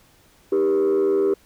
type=tone with frequency modulation; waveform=sine; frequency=395.3 Hz; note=G4; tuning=15 cents sharp; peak=-14 dBFS; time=0.52-1.34 s; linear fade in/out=5 ms; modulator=82.2 Hz; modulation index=0.69; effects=tanh soft clip ceiling -15 dBFS + pink hiss -56 dBFS RMS until 1.45 s